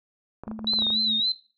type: clicks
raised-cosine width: 1 ms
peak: -23 dBFS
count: 10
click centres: 0.436 / 0.479 / 0.514 / 0.592 / 0.645 / 0.735 / 0.788 / 0.822 / 0.867 / 0.904 s
type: tone with tremolo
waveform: sine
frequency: 218.5 Hz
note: A3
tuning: 12 cents flat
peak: -31 dBFS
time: 0.47-1.2 s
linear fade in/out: 0 ms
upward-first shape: sine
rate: 6.6 Hz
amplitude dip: 45%
type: tone with vibrato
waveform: sine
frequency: 3882 Hz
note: B7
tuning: 31 cents flat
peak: -21 dBFS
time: 0.67-1.32 s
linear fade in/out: 2 ms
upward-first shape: sine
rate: 3.6 Hz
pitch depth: 93 cents each way
effects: noise-tail reverb RT60 0.4 s tail -19 dB re dry